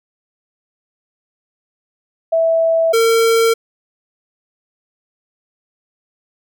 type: tone pair in turn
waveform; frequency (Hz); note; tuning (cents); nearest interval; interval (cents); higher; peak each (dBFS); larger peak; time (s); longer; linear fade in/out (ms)
sine / square; 656 / 455.6; E5 / A#4; -9 / -40; tritone; 631; first; -11; neither; 2.32-2.93 / 2.93-3.54; neither; 10
effects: none